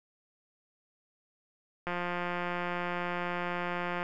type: click train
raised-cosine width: 0.5 ms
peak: -19 dBFS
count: 381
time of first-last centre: 1.87-4.029 s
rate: 176 Hz
effects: none